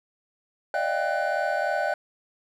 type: tone cluster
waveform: triangle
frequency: 583 / 626 / 702 / 786 / 1497 Hz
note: D5 / D#5 / F5 / G5 / F#6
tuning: -13 / +10 / +9 / +4 / +20 cents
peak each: -28 dBFS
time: 0.74-1.94 s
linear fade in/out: 2 ms
effects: none